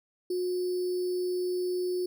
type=tone with sample-and-hold; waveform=sine; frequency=361.8 Hz; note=F#4; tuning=39 cents flat; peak=-27 dBFS; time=0.3-2.06 s; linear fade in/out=5 ms; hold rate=4900 Hz; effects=none